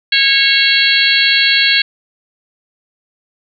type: harmonic tone with a mistuned harmonic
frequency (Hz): 548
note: C#5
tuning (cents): -20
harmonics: 3 / 4 / 5 / 6 / 7 / 8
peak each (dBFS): -16 / -16 / -16 / -16 / -16 / -16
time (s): 0.12-1.82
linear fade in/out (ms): 5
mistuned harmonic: 7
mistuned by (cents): +51
effects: none